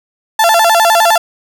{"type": "tone with vibrato", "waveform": "35% pulse", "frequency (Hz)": 774, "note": "G5", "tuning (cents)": -22, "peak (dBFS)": -5, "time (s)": [0.39, 1.18], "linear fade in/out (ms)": 5, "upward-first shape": "square", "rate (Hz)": 9.8, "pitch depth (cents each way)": 220, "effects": []}